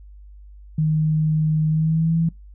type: tone with pitch glide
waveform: sine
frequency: 155.56 to 164.81 Hz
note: D#3 to E3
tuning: 0 to 0 cents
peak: -16 dBFS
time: 0.78-2.29 s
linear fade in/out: 5 ms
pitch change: +100 cents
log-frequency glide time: 1.68-2.17 s
effects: noise-tail reverb RT60 0.2 s tail -25 dB re dry + added 50 Hz sine -40 dBFS peak until 2.54 s